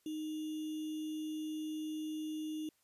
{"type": "tone with sample-and-hold", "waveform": "sine", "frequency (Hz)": 309.5, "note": "D#4", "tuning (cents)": -9, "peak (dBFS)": -37, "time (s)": [0.06, 2.69], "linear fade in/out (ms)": 2, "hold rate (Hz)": 3150, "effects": ["white hiss -75 dBFS RMS until 2.83 s", "resampled to 32000 Hz"]}